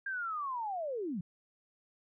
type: linear sweep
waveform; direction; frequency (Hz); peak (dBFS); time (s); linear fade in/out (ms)
sine; down; 1617 to 155.56; -34; 0.06-1.21; 5
effects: none